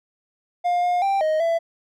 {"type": "tone with pitch steps", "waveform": "triangle", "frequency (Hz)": [707, 712, 786, 624, 667], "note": ["F5", "F5", "G5", "D#5", "E5"], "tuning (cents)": [21, 33, 4, 5, 20], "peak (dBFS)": -16, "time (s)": [0.64, 1.59], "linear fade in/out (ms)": 20, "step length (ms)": 190, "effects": []}